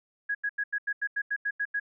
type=tone bursts; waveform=sine; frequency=1661.2 Hz; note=G#6; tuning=in tune; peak=-26 dBFS; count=11; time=0.29-1.799 s; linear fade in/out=10 ms; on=59 ms; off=86 ms; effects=none